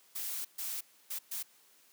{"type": "noise bursts at uneven times", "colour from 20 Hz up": "blue", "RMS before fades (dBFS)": -38, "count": 4, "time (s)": [[0.15, 0.45], [0.58, 0.81], [1.1, 1.19], [1.31, 1.43]], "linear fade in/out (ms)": 10, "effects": ["white hiss -64 dBFS RMS until 1.92 s", "high-pass 200 Hz 12 dB/octave"]}